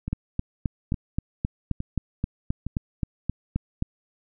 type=two click trains; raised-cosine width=5 ms; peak=-12 / -17 dBFS; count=15 / 4; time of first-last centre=0.13-3.824 / 0.08-2.666 s; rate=3.79 / 1.16 Hz; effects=none